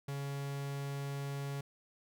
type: tone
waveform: 45% pulse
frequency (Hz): 140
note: C#3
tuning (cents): +18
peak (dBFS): -37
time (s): 0.08-1.61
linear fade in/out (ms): 5
effects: none